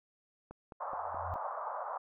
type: click train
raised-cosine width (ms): 1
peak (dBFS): -33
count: 5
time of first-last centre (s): 0.51-1.357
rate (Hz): 4.72
type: band-pass noise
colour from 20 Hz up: white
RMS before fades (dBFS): -39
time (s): 0.8-1.98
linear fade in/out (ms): 10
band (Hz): 580 to 1200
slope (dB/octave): 48
type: tone with exponential growth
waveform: sine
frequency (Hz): 87.2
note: F2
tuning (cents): -2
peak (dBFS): -36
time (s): 0.88-1.34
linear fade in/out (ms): 0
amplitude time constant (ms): 100
effects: none